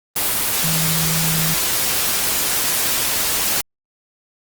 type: tone in noise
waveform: sine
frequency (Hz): 161.1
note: E3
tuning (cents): -39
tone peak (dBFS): -21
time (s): 0.64-1.54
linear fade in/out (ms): 2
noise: white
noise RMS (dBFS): -19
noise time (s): 0.16-3.61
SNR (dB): -5
effects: Opus 24 kbps